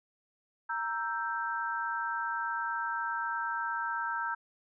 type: chord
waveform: sine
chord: E diminished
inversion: second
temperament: equal with one note detuned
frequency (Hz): 932.3 / 1324.6 / 1568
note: Bb5 / E6 / G6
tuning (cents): 0 / +8 / 0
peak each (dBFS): -35 / -36 / -35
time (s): 0.69-4.35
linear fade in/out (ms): 10
effects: none